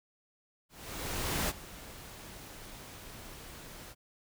pink noise with ADSR envelope, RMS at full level -31 dBFS, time 0.69-3.95 s, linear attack 800 ms, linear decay 32 ms, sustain -17 dB, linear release 43 ms, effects none

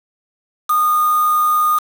sine tone with quantisation, 1227 Hz, D#6, 25 cents flat, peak -12 dBFS, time 0.69-1.79 s, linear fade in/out 10 ms, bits 4, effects none

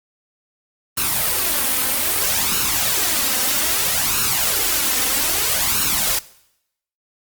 white noise with flanger, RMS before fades -19 dBFS, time 0.97-6.19 s, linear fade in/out 5 ms, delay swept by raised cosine 0.73 to 3.93 ms, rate 0.62 Hz, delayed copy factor +0.6, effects noise-tail reverb RT60 0.8 s tail -20 dB re dry + Opus 32 kbps

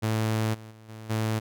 sawtooth tone with level steps, 110 Hz, A2, in tune, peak -20 / -38 / -44 / -36 / -21 dBFS, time 0.02-1.4 s, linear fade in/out 20 ms, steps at 0.53 / 0.7 / 0.88 / 1.09 s, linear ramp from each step 20 ms, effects none

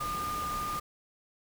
sine tone in noise, 1210 Hz, D#6, 49 cents flat, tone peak -32 dBFS, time 0-0.8 s, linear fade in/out 10 ms, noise pink, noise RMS -40 dBFS, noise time 0-0.8 s, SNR +5 dB, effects none

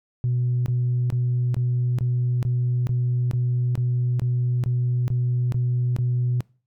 sine tone bursts, 123.2 Hz, B2, 4 cents flat, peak -18 dBFS, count 14, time 0.24-6.406 s, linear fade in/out 0 ms, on 420 ms, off 22 ms, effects noise-tail reverb RT60 0.4 s tail -26 dB re dry + tanh soft clip ceiling -16 dBFS

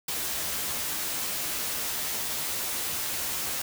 white noise with comb filter, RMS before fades -31 dBFS, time 0.08-3.62 s, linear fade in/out 5 ms, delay 13 ms, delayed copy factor +0.55, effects none

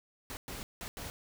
pink noise bursts at uneven times, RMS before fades -42 dBFS, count 4, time 0.3-0.37 / 0.48-0.63 / 0.81-0.88 / 0.97-1.1 s, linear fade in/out 0 ms, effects none

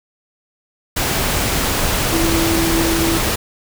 sine tone in noise, 330.3 Hz, E4, 4 cents sharp, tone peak -17 dBFS, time 2.12-3.19 s, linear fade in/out 10 ms, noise pink, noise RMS -18 dBFS, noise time 0.96-3.36 s, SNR -2 dB, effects none

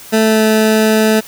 20% pulse tone with pitch glide, 220 to 218 Hz, A3 to A3, 0 to -16 cents, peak -4 dBFS, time 0.12-1.21 s, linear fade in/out 20 ms, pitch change -16 cents, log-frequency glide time 0.22-0.43 s, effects white hiss -35 dBFS RMS until 1.27 s

